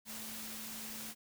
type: tone in noise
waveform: sine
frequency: 220 Hz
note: A3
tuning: in tune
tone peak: -51 dBFS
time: 0.05-1.15 s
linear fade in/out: 50 ms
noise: white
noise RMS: -45 dBFS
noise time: 0.05-1.15 s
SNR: -9 dB
effects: none